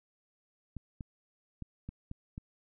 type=clicks; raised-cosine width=5 ms; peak=-28 dBFS; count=6; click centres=0.767 / 1.008 / 1.623 / 1.89 / 2.114 / 2.379 s; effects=none